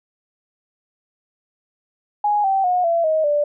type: tone with pitch steps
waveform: sine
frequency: 830.6 / 775 / 723.1 / 674.7 / 629.5 / 587.3 Hz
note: G#5 / G5 / F#5 / E5 / D#5 / D5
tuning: 0 / -20 / -40 / +40 / +20 / 0 cents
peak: -15 dBFS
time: 2.24-3.44 s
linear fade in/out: 5 ms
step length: 200 ms
effects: none